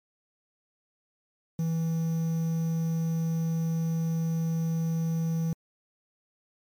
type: tone with quantisation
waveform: triangle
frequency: 163.6 Hz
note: E3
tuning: 13 cents flat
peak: -23 dBFS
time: 1.59-5.53 s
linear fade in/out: 2 ms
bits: 8
effects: MP3 96 kbps